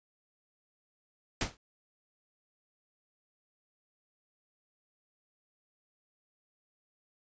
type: noise with exponential decay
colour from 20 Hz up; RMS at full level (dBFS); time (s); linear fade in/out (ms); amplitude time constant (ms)
pink; -26; 1.41-1.57; 2; 33
effects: resampled to 16000 Hz